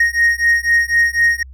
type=beating tone pair; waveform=triangle; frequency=1864.7 / 1868.7 Hz; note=A#6 / A#6; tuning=0 / +4 cents; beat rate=4 Hz; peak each=-13 dBFS; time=0-1.43 s; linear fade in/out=5 ms; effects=added 65 Hz sine -34 dBFS peak until 1.53 s

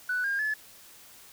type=tone with pitch steps; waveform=sine; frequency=1487 / 1612 / 1722 Hz; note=F#6 / G6 / A6; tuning=+8 / +48 / -38 cents; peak=-25 dBFS; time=0.09-0.54 s; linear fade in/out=5 ms; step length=150 ms; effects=tanh soft clip ceiling -22 dBFS + white hiss -52 dBFS RMS until 1.32 s

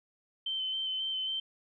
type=tone with vibrato; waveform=sine; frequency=3085 Hz; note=G7; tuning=28 cents flat; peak=-31 dBFS; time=0.46-1.4 s; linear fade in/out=5 ms; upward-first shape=square; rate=3.7 Hz; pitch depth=15 cents each way; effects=none

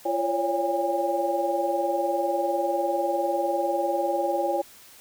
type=tone cluster; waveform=sine; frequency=342.1 / 548 / 568 / 811 Hz; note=F4 / C#5 / C#5 / G#5; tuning=-36 / -20 / +42 / -41 cents; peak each=-29 / -29 / -28 / -27 dBFS; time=0.05-4.62 s; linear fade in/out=10 ms; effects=white hiss -50 dBFS RMS until 5 s

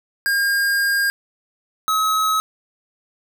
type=tone pair in turn; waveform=square; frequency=1614 / 1281 Hz; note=G#6 / E6; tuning=-50 / -50 cents; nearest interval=major third; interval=400 cents; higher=first; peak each=-17 / -17 dBFS; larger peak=neither; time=0.26-1.1 / 1.88-2.4 s; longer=first; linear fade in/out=0 ms; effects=none

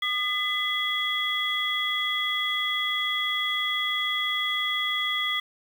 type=tone cluster; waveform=sine; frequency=1220 / 2011 / 3343 Hz; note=D#6 / B6 / G#7; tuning=-34 / +31 / +11 cents; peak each=-32 / -28 / -27 dBFS; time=0.02-5.4 s; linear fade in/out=5 ms; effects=8-bit

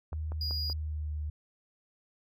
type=tone with pitch glide; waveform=sine; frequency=77.78 to 75.48 Hz; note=D#2 to D2; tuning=0 to +48 cents; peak=-32 dBFS; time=0.12-1.3 s; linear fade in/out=5 ms; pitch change=-52 cents; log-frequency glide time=0.69-1.11 s
type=click train; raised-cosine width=1 ms; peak=-30 dBFS; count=4; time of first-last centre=0.13-0.699 s; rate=5.27 Hz
type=tone; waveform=triangle; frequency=4882 Hz; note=D#8; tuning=34 cents flat; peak=-32 dBFS; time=0.41-0.73 s; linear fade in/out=2 ms
effects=none

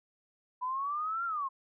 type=exponential two-way sweep; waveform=sine; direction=up then down; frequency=987.8 to 1396.9 to 1044 Hz; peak=-31 dBFS; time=0.61-1.49 s; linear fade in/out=20 ms; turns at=1.25 s; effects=none

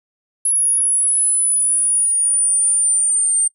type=linear sweep; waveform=sine; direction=down; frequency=10548 to 8800 Hz; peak=-12 dBFS; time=0.45-3.48 s; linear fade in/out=5 ms; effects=noise-tail reverb RT60 0.1 s tail -22 dB re dry + tanh soft clip ceiling -9 dBFS

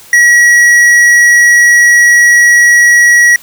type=tone with tanh clipping; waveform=sine; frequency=1918 Hz; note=A#6; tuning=49 cents sharp; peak=-4 dBFS; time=0.13-3.36 s; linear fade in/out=2 ms; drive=12 dB; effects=white hiss -36 dBFS RMS until 3.42 s

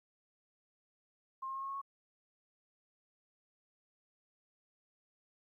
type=tone with pitch steps; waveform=sine; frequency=1062 / 1070 / 1078.1 / 1086.2 / 1094.4 / 1102.6 Hz; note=C6 / C6 / C#6 / C#6 / C#6 / C#6; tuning=+25 / +38 / -49 / -36 / -23 / -10 cents; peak=-38 dBFS; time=1.42-1.816 s; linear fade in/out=10 ms; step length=66 ms; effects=13-bit

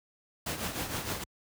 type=noise with tremolo; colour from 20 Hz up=pink; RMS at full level=-32 dBFS; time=0.46-1.24 s; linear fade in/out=5 ms; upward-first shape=triangle; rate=6.5 Hz; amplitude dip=65%; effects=high-pass 60 Hz 12 dB/octave

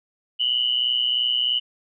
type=tone pair together; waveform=sine; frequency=2903 / 3026 Hz; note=F#7 / F#7; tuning=-34 / +38 cents; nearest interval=minor second; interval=72 cents; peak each=-22 dBFS; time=0.39-1.6 s; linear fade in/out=20 ms; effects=none

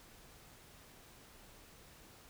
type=silence; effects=pink hiss -59 dBFS RMS until 2.29 s

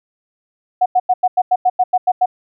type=tone bursts; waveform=sine; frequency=734 Hz; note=F#5; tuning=14 cents flat; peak=-9 dBFS; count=11; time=0.81-2.259 s; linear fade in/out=10 ms; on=49 ms; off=91 ms; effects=none

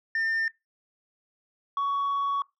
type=tone pair in turn; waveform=sine; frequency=1803 / 1120.6 Hz; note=A6 / C#6; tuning=+42 / +18 cents; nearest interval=minor sixth; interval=824 cents; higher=first; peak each=-22 dBFS; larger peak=neither; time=0.15-0.48 / 1.77-2.42 s; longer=second; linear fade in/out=2 ms; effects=noise-tail reverb RT60 0.2 s tail -23 dB re dry + tanh soft clip ceiling -23 dBFS

